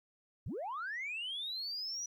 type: linear sweep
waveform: sine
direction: up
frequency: 63.6 to 5920 Hz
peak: -36 dBFS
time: 0.46-2.06 s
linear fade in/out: 5 ms
effects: tanh soft clip ceiling -34 dBFS + 13-bit